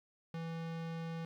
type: tone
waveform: square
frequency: 164.81 Hz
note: E3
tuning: in tune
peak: -40 dBFS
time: 0.34-1.25 s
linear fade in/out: 2 ms
effects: low-pass 4000 Hz 12 dB/octave + 11-bit